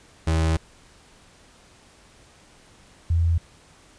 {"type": "tone pair in turn", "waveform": ["35% pulse", "sine"], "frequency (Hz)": [80.5, 83.73], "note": ["E2", "E2"], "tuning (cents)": [-41, 28], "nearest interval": "minor second", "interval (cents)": 69, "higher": "second", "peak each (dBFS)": -17, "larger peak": "neither", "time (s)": [[0.27, 0.57], [3.1, 3.38]], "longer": "first", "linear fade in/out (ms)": 5, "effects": ["pink hiss -53 dBFS RMS until 3.98 s", "resampled to 22050 Hz"]}